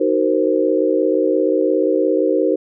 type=chord; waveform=sine; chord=C half-diminished seventh; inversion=first; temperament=equal with one note detuned; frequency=311.1 / 376.9 / 466.2 / 523.3 Hz; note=Eb4 / Gb4 / Bb4 / C5; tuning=0 / +32 / 0 / 0 cents; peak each=-19 dBFS; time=0-2.56 s; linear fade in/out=10 ms; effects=none